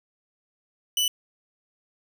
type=tone; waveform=sawtooth; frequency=2976 Hz; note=F#7; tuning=9 cents sharp; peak=-18 dBFS; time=0.97-1.08 s; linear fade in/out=2 ms; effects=none